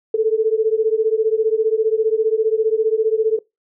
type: beating tone pair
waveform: sine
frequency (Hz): 434.2 / 449.2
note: A4 / A4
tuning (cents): -23 / +36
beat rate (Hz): 15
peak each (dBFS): -17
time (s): 0.14-3.39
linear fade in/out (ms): 5
effects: noise-tail reverb RT60 0.2 s tail -22 dB re dry